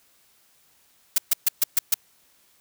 blue noise bursts, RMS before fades -18 dBFS, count 6, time 1.16-1.942 s, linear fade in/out 5 ms, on 22 ms, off 130 ms, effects white hiss -61 dBFS RMS until 2.6 s

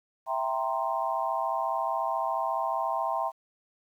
sine chord, C dominant seventh, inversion first, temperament equal, 659.3 / 784 / 932.3 / 1046.5 Hz, E5 / G5 / Bb5 / C6, 0 / 0 / 0 / 0 cents, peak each -32 dBFS, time 0.26-3.32 s, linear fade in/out 50 ms, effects 10-bit

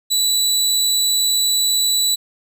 25% pulse tone, 3951 Hz, B7, in tune, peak -11 dBFS, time 0.1-2.16 s, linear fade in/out 20 ms, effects none

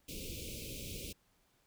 pink band-stop noise, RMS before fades -44 dBFS, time 0.08-1.13 s, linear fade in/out 10 ms, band 570 to 2300 Hz, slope 96 dB/octave, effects pink hiss -73 dBFS RMS until 1.66 s

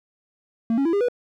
triangle tone with pitch steps, 228 / 275.9 / 333.8 / 403.9 / 488.7 Hz, A#3 / C#4 / E4 / G#4 / B4, -38 / -8 / +22 / -48 / -18 cents, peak -16 dBFS, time 0.7-1.085 s, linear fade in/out 2 ms, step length 77 ms, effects none

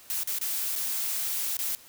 blue noise with dropouts, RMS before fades -30 dBFS, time 0.1-1.75 s, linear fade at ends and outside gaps 0 ms, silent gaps 0.234-0.274 / 0.385-0.413 / 0.755-0.76 / 1.568-1.59 s, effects white hiss -52 dBFS RMS until 1.88 s

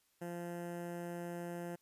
15% pulse tone with notch filter, 173.1 Hz, F3, 15 cents flat, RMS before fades -43 dBFS, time 0.21-1.76 s, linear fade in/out 10 ms, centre 4100 Hz, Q 0.52, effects white hiss -75 dBFS RMS until 1.81 s + resampled to 32000 Hz

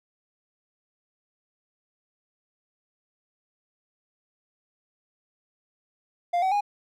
triangle tone with pitch steps, 698.5 / 757.3 / 821.1 Hz, F5 / F#5 / G#5, 0 / +40 / -20 cents, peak -19 dBFS, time 6.33-6.609 s, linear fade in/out 10 ms, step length 93 ms, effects none

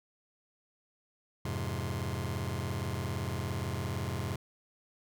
sawtooth chord, F minor, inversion none, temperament just, 87.31 / 104.77 / 130.96 Hz, F2 / Ab2 / C3, 0 / +16 / +2 cents, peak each -33 dBFS, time 1.45-4.36 s, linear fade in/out 5 ms, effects none

